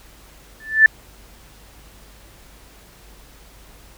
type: tone with exponential growth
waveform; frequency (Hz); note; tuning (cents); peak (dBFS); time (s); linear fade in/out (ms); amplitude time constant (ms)
sine; 1760; A6; 0; -3; 0.6-0.86; 2; 55
effects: added 50 Hz sine -48 dBFS peak until 3.97 s + pink hiss -48 dBFS RMS until 3.97 s